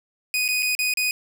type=tone with dropouts; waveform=sawtooth; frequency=2489 Hz; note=D#7; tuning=in tune; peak=-17 dBFS; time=0.34-1.11 s; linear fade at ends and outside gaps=1 ms; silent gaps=0.48-0.487 / 0.624-0.628 / 0.751-0.79 / 0.938-0.972 s; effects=none